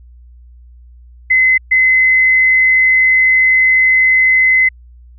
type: tone bursts at uneven times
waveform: sine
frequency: 2043 Hz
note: C7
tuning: 42 cents flat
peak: -7 dBFS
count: 2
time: 1.3-1.58 / 1.71-4.69 s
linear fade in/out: 10 ms
effects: added 60 Hz sine -37 dBFS peak until 5.18 s